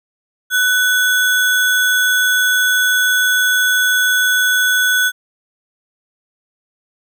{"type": "tone with sample-and-hold", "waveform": "sine", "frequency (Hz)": 1493, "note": "F#6", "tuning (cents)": 15, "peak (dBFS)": -11, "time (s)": [0.5, 5.12], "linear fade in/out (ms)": 50, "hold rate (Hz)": 4900, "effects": []}